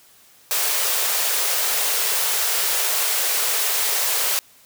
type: high-pass noise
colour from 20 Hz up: white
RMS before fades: -21 dBFS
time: 0.51-4.39 s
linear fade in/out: 0 ms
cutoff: 390 Hz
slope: 96 dB/octave
effects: white hiss -52 dBFS RMS until 4.65 s + high-pass 60 Hz 12 dB/octave